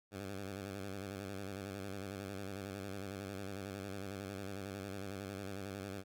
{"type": "tone with vibrato", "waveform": "10% pulse", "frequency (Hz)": 98, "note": "G2", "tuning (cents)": 0, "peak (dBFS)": -34, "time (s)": [0.11, 6.04], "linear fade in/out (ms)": 50, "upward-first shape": "square", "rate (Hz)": 11, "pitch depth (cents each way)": 62, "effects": []}